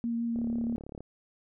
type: tone with vibrato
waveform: sine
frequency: 233.1 Hz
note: A#3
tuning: in tune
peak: -28 dBFS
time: 0.04-0.76 s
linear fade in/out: 0 ms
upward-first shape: triangle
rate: 6.2 Hz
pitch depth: 13 cents each way
type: click train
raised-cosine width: 2 ms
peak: -29 dBFS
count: 24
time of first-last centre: 0.36-1.006 s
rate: 35.6 Hz
effects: none